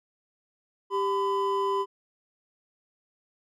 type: tone pair together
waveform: triangle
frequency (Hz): 393.8 / 1008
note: G4 / B5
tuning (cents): +8 / +35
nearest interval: octave + major third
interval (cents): 1627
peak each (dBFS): -25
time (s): 0.9-1.86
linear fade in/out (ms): 50
effects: none